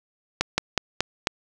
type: slowing click train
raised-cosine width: 0.2 ms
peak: -3 dBFS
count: 5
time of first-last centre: 0.41-1.271 s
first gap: 170 ms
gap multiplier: 1.16
effects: none